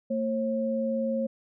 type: tone pair together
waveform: sine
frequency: 227 / 539.9 Hz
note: A#3 / C#5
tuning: -46 / -46 cents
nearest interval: octave + minor third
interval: 1500 cents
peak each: -28 dBFS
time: 0.1-1.27 s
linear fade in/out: 10 ms
effects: none